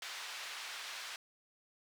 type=band-pass noise; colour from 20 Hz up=white; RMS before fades=-45 dBFS; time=0.02-1.16 s; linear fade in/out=2 ms; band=1000 to 4000 Hz; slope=12 dB/octave; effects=none